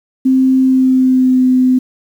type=tone with pitch glide; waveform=sine; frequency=261.6 to 255.5 Hz; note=C4 to C4; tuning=0 to -41 cents; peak=-7 dBFS; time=0.25-1.79 s; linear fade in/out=10 ms; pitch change=-41 cents; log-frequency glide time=0.62-1.44 s; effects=7-bit

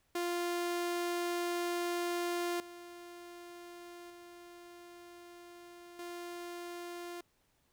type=tone with level steps; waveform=sawtooth; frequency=348.5 Hz; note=F4; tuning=4 cents flat; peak=-29 / -44 / -47 / -38 dBFS; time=0.15-7.21 s; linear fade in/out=5 ms; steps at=2.6 / 4.1 / 5.99 s; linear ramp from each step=2 ms; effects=pink hiss -74 dBFS RMS until 7.72 s

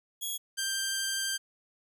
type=tone pair in turn; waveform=10% pulse; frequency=3337 / 1578 Hz; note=G#7 / G6; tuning=+8 / +11 cents; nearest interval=octave + minor second; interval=1297 cents; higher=first; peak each=-25 / -21 dBFS; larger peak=second; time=0.21-0.38 / 0.57-1.38 s; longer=second; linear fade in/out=20 ms; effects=none

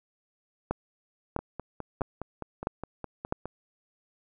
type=two click trains; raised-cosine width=1 ms; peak=-21 / -13 dBFS; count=11 / 5; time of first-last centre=1.39-3.456 / 0.71-3.324 s; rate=4.84 / 1.53 Hz; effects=none

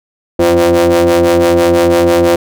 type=ring-modulated tone; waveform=40% pulse; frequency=85.4 Hz; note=F2; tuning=38 cents flat; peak=-3 dBFS; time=0.39-2.36 s; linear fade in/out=5 ms; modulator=430 Hz; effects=none

